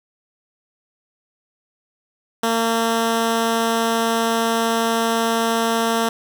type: tone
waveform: 10% pulse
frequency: 228.2 Hz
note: A#3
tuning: 37 cents flat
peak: -9 dBFS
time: 2.43-6.09 s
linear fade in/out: 5 ms
effects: none